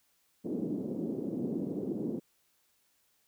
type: band-pass noise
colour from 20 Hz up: pink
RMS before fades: -35 dBFS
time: 0.44-2.2 s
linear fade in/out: 20 ms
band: 200 to 380 Hz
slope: 24 dB/octave
effects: white hiss -72 dBFS RMS until 3.27 s